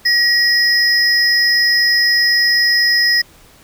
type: tone pair together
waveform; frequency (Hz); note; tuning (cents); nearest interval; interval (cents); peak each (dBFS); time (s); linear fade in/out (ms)
triangle; 1903 / 5087; A#6 / D#8; +35 / +37; octave + perfect fourth; 1702; -12; 0.05-3.22; 10
effects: pink hiss -46 dBFS RMS until 3.63 s